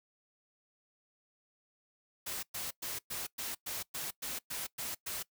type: noise bursts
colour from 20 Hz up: white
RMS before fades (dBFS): -39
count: 11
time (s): 2.26-5.23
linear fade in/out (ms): 10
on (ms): 170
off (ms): 110
effects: noise-tail reverb RT60 0.1 s tail -21 dB re dry